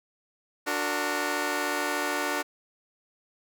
10% pulse chord, D augmented, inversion none, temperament just, 293.7 / 367.1 / 458.9 Hz, D4 / F#4 / A#4, 0 / -14 / -27 cents, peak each -22 / -24 / -25 dBFS, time 0.66-2.43 s, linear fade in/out 20 ms, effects none

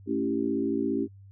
sine chord, A dominant seventh, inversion none, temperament equal with one note detuned, 220 / 277.2 / 331.9 / 392 Hz, A3 / C#4 / E4 / G4, 0 / 0 / +12 / 0 cents, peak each -32 / -28 / -31 / -31 dBFS, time 0.06-1.08 s, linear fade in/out 50 ms, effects noise-tail reverb RT60 0.1 s tail -26 dB re dry + added 98 Hz sine -47 dBFS peak until 1.31 s

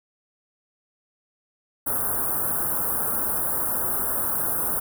white band-stop noise, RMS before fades -25 dBFS, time 1.86-4.8 s, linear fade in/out 10 ms, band 1500 to 9700 Hz, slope 48 dB/octave, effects none

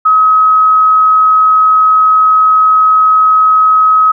sine tone, 1274 Hz, D#6, 41 cents sharp, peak -4 dBFS, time 0.05-4.12 s, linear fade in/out 10 ms, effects none

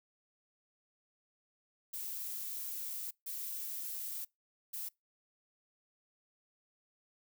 violet noise bursts at uneven times, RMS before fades -41 dBFS, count 3, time 1.93-3.11 / 3.26-4.25 / 4.73-4.89 s, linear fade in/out 10 ms, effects noise-tail reverb RT60 0.2 s tail -25 dB re dry

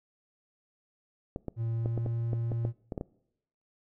clicks, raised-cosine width 2 ms, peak -21 dBFS, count 11, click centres 1.361 / 1.483 / 1.859 / 1.977 / 2.062 / 2.332 / 2.518 / 2.651 / 2.922 / 2.978 / 3.011 s
triangle tone with pitch glide, 114.6 to 116.2 Hz, A#2 to A#2, -29 to -5 cents, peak -27 dBFS, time 1.56-2.73 s, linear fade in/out 50 ms, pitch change +24 cents, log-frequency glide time 1.75-2.04 s
effects noise-tail reverb RT60 0.8 s tail -23 dB re dry

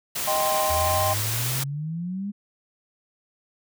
white noise, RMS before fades -28 dBFS, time 0.15-1.64 s, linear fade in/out 10 ms
triangle chord, C minor, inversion first, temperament equal, 622.3 / 784 / 1046.5 Hz, Eb5 / G5 / C6, 0 / 0 / 0 cents, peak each -24 / -24 / -25 dBFS, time 0.27-1.14 s, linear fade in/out 10 ms
sine exponential sweep, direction up, 76.3 to 207.7 Hz, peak -27 dBFS, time 0.69-2.32 s, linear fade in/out 20 ms
effects none

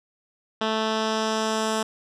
10% pulse tone with low-pass filter sweep, 219.5 Hz, A3, 4 cents flat, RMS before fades -25 dBFS, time 0.61-1.83 s, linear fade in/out 5 ms, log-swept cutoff 3700 to 8600 Hz, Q 1.5, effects none

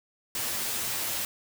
white noise with comb filter, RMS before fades -31 dBFS, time 0.35-1.25 s, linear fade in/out 2 ms, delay 8.8 ms, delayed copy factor +0.7, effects none

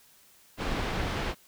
pink low-pass noise, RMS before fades -31 dBFS, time 0.57-1.35 s, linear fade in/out 50 ms, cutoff 3300 Hz, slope 12 dB/octave, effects white hiss -59 dBFS RMS until 1.47 s

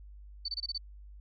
sine tone bursts, 4527 Hz, C#8, 36 cents sharp, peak -32 dBFS, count 6, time 0.45-0.779 s, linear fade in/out 5 ms, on 34 ms, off 25 ms, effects added 50 Hz sine -47 dBFS peak until 1.2 s

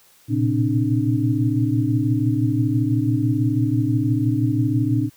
sine tone cluster, 115.4 / 121.4 / 133.9 / 267.9 / 301 Hz, A#2 / B2 / C3 / C4 / D4, -17 / -29 / +40 / +41 / +43 cents, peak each -20 / -28 / -27 / -24 / -22 dBFS, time 0.28-5.1 s, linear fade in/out 50 ms, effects white hiss -54 dBFS RMS until 5.16 s

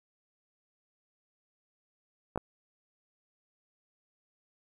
clicks, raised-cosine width 1 ms, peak -18 dBFS, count 2, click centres 2.359 / 2.376 s, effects 9-bit

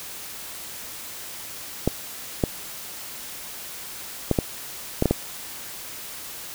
clicks, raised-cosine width 2 ms, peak -5 dBFS, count 7, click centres 1.876 / 2.438 / 4.313 / 4.388 / 5.024 / 5.057 / 5.11 s, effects white hiss -37 dBFS RMS until 6.54 s

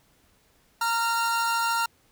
45% pulse tone pair together, 924.2 / 1383 Hz, A#5 / F6, -15 / -17 cents, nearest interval perfect fifth, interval 698 cents, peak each -26 dBFS, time 0.81-1.86 s, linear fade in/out 5 ms, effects pink hiss -63 dBFS RMS until 2.11 s

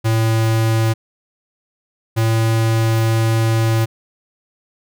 square tone pair in turn, 112.2 / 112.65 Hz, A2 / A2, +34 / +41 cents, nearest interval unison, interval 7 cents, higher second, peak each -14 dBFS, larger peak neither, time 0.04-0.94 / 2.16-3.86 s, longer second, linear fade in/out 20 ms, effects none

